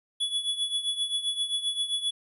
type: tone with tremolo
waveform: square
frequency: 3400 Hz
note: G#7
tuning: 40 cents sharp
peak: -24 dBFS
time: 0.2-2.11 s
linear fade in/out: 10 ms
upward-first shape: triangle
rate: 7.6 Hz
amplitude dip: 80%
effects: resampled to 32000 Hz + 11-bit